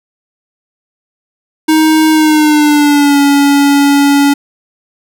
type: tone with pitch glide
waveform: square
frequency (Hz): 314 to 283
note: D#4 to C#4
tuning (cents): +16 to +36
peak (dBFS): -6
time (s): 1.68-4.34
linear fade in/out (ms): 10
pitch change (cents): -180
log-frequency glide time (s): 2.11-3.19
effects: none